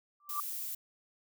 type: tone with exponential growth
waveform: sine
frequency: 1174.7 Hz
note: D6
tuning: in tune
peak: -29 dBFS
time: 0.2-0.4 s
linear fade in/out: 2 ms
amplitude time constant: 43 ms
type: noise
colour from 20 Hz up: violet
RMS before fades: -39 dBFS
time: 0.29-0.75 s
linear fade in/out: 5 ms
effects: none